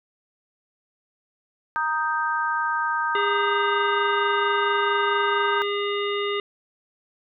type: chord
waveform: sine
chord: Eb major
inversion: second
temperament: equal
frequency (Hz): 932.3 / 1244.5 / 1568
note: Bb5 / Eb6 / G6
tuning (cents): 0 / 0 / 0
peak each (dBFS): -26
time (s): 1.76-5.62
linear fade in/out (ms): 0
type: harmonic tone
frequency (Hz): 406.7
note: G#4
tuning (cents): -36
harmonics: 1 / 3 / 5 / 7 / 9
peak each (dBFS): -25 / -30 / -32 / -33 / -35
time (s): 3.15-6.4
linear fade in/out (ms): 2
effects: none